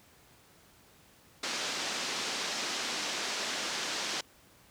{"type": "band-pass noise", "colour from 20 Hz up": "white", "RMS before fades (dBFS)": -35, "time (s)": [1.43, 4.21], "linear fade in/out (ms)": 5, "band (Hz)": [190, 6100], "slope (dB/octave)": 24, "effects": ["pink hiss -60 dBFS RMS until 4.7 s", "high-pass 60 Hz 12 dB/octave"]}